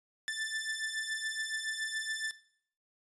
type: beating tone pair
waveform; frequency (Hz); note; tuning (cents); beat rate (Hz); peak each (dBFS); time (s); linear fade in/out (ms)
sawtooth; 1760 / 1767.1; A6 / A6; 0 / +7; 7.1; -35 / -33; 0.28-2.31; 0
effects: noise-tail reverb RT60 0.6 s tail -17 dB re dry + resampled to 24000 Hz